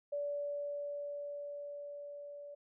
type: tone with level ramp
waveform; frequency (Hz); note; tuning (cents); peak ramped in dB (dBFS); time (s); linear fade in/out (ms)
sine; 577; D5; -31; -34 to -46; 0.12-2.55; 10
effects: none